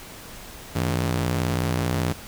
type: ring-modulated tone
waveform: sawtooth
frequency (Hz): 123.47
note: B2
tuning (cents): 0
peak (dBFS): -15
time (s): 0.75-2.13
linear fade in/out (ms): 10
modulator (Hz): 32.5
effects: pink hiss -41 dBFS RMS until 2.27 s